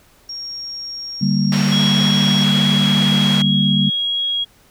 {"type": "tone", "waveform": "sine", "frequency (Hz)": 5570, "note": "F8", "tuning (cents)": -5, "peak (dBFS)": -26, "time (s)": [0.29, 2.44], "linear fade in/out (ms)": 5}
{"type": "chord", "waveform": "sine", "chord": "G minor", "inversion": "second", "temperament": "equal", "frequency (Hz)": [146.83, 196, 233.1], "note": ["D3", "G3", "Bb3"], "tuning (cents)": [0, 0, 0], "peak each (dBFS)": [-19, -16, -21], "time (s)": [1.21, 3.9], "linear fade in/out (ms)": 10}
{"type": "band-pass noise", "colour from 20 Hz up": "white", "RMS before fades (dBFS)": -26, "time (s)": [1.52, 3.42], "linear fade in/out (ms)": 2, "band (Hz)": [150, 3400], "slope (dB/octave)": 12}
{"type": "tone with pitch glide", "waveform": "sine", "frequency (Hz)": [3322, 3301], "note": ["G#7", "G#7"], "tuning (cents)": [0, -11], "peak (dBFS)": -17, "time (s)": [1.71, 4.45], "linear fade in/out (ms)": 20, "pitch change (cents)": -11, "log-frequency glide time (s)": [2.67, 3.44]}
{"effects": ["pink hiss -52 dBFS RMS until 4.7 s"]}